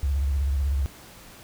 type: tone with vibrato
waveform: sine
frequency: 69.3 Hz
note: C#2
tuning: in tune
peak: -21 dBFS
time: 0.03-0.86 s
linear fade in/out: 0 ms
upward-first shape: sine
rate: 16 Hz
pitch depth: 120 cents each way
effects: pink hiss -47 dBFS RMS until 1.43 s